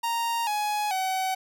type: tone with pitch steps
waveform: 45% pulse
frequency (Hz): 930 / 838.2 / 755.4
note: A#5 / G#5 / F#5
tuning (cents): -4 / +16 / +36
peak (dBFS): -25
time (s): 0.03-1.35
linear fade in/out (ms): 10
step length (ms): 440
effects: none